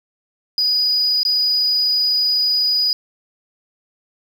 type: tone with dropouts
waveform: sine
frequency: 4936 Hz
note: D#8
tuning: 15 cents flat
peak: -13 dBFS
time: 0.58-2.93 s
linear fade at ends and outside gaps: 1 ms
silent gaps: 1.232-1.251 s
effects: tanh soft clip ceiling -11 dBFS + 7-bit